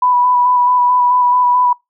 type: tone with vibrato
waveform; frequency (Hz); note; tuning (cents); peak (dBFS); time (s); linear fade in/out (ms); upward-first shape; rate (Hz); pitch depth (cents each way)
sine; 987.8; B5; 0; -9; 0.02-1.73; 5; square; 4.6; 15
effects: noise-tail reverb RT60 0.2 s tail -25 dB re dry